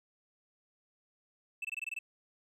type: tone bursts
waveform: triangle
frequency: 2637 Hz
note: E7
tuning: in tune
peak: -33 dBFS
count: 8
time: 1.62-1.99 s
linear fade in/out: 5 ms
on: 27 ms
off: 22 ms
effects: none